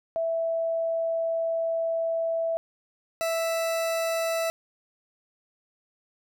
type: tone pair in turn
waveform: sine / 40% pulse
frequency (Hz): 659.3 / 659.3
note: E5 / E5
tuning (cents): 0 / 0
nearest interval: unison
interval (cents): 0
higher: neither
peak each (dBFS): -24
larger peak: neither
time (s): 0.16-2.57 / 3.21-4.5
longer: first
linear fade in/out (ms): 0
effects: none